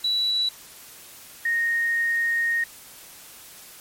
sine tone pair in turn, 3935 / 1857.1 Hz, B7 / A#6, -7 / -7 cents, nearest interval octave + minor second, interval 1300 cents, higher first, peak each -20 dBFS, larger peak neither, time 0.04-0.49 / 1.45-2.64 s, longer second, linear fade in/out 5 ms, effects white hiss -45 dBFS RMS until 3.8 s + MP3 64 kbps

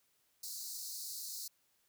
pink high-pass noise, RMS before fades -44 dBFS, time 0.43-1.48 s, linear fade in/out 5 ms, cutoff 4100 Hz, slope 96 dB/octave, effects white hiss -75 dBFS RMS until 1.88 s

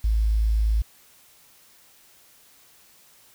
sine tone with quantisation, 54.2 Hz, A1, 25 cents flat, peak -18 dBFS, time 0.04-0.82 s, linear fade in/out 5 ms, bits 8, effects white hiss -55 dBFS RMS until 3.34 s

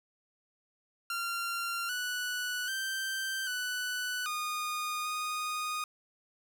sawtooth tone with pitch steps, 1381 / 1479 / 1561 / 1489 / 1227 / 1236 Hz, F6 / F#6 / G6 / F#6 / D#6 / D#6, -20 / -1 / -8 / +11 / -25 / -12 cents, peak -29 dBFS, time 1.1-5.84 s, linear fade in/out 2 ms, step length 790 ms, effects none

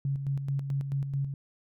sine tone with tremolo, 138.4 Hz, C#3, 2 cents flat, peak -26 dBFS, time 0.05-1.34 s, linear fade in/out 2 ms, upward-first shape square, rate 4.6 Hz, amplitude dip 50%, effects none

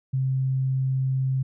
sine tone, 132.1 Hz, C3, 17 cents sharp, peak -21 dBFS, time 0.13-1.43 s, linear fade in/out 10 ms, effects none

